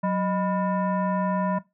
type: tone with frequency modulation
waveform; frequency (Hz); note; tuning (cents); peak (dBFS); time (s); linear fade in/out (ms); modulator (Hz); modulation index
sine; 185; F#3; 0; -21; 0.03-1.59; 10; 804; 0.96
effects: noise-tail reverb RT60 0.2 s tail -18 dB re dry